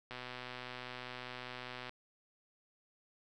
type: click train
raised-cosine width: 0.3 ms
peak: -28 dBFS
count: 224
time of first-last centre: 0.11-1.894 s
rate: 125 Hz
effects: none